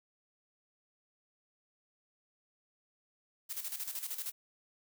blue noise with tremolo, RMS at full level -38 dBFS, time 3.49-4.32 s, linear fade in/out 20 ms, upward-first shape square, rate 13 Hz, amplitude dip 65%, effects none

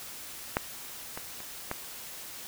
clicks, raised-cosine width 0.5 ms, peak -10 / -21 / -28 / -16 dBFS, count 4, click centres 0.569 / 1.175 / 1.404 / 1.714 s, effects white hiss -43 dBFS RMS until 2.47 s

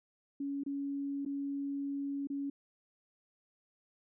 sine tone with dropouts, 280 Hz, C#4, 18 cents sharp, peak -34 dBFS, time 0.4-2.5 s, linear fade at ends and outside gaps 5 ms, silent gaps 0.636-0.662 / 1.251-1.26 / 2.272-2.3 s, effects none

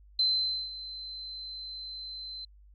sine tone with ADSR envelope, 4075 Hz, C8, 47 cents flat, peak -22 dBFS, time 0.19-2.45 s, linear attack 4 ms, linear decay 500 ms, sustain -16 dB, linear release 4 ms, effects added 50 Hz sine -53 dBFS peak until 2.74 s + AAC 64 kbps

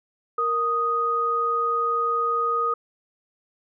sine tone pair together, 466.2 / 1244.5 Hz, A#4 / D#6, 0 / 0 cents, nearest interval octave + perfect fourth, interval 1700 cents, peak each -28 / -21 dBFS, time 0.38-2.74 s, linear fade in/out 5 ms, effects none

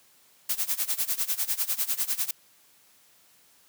blue noise with tremolo, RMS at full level -25 dBFS, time 0.49-2.31 s, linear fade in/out 5 ms, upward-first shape sine, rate 10 Hz, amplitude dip 90%, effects white hiss -60 dBFS RMS until 3.68 s + high-pass 80 Hz 12 dB/octave

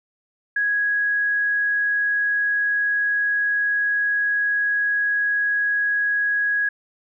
sine tone, 1661.2 Hz, G#6, in tune, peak -18 dBFS, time 0.56-6.69 s, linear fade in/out 5 ms, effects none

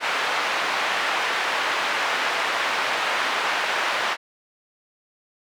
pink band-pass noise, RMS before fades -24 dBFS, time 0-4.17 s, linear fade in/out 50 ms, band 890 to 2700 Hz, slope 12 dB/octave, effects none

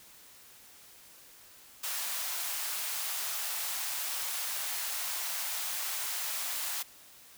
white high-pass noise, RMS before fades -35 dBFS, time 1.83-6.83 s, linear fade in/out 10 ms, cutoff 660 Hz, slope 24 dB/octave, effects white hiss -55 dBFS RMS until 7.37 s

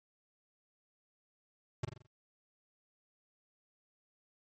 square tone with echo, 123.47 Hz, B2, in tune, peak -32 dBFS, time 1.83-1.85 s, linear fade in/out 5 ms, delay 43 ms, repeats 5, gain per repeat -6 dB, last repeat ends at 2.065 s, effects MP3 32 kbps

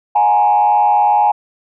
sine tone with frequency modulation, 830.6 Hz, G#5, in tune, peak -8 dBFS, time 0.15-1.32 s, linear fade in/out 10 ms, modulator 102 Hz, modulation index 0.79, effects tanh soft clip ceiling -4 dBFS

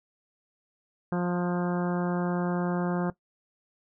harmonic tone with a mistuned harmonic, 176.9 Hz, F3, 23 cents sharp, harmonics 1 / 2 / 3 / 4 / 5 / 6 / 7 / 8 / 9, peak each -26 / -32 / -36 / -38 / -40 / -42 / -43 / -44 / -45 dBFS, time 1.12-3.1 s, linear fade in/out 2 ms, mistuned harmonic 6, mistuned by -16 cents, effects noise-tail reverb RT60 0.1 s tail -17 dB re dry

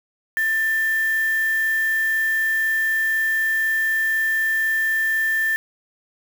sine tone with quantisation, 1778 Hz, A6, 18 cents sharp, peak -18 dBFS, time 0.37-5.56 s, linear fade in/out 0 ms, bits 5, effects none

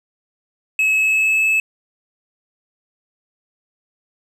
triangle tone with pitch glide, 2578 to 2603 Hz, E7 to E7, -39 to -22 cents, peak -12 dBFS, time 0.79-1.6 s, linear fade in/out 2 ms, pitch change +17 cents, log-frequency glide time 0.93-1.42 s, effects none

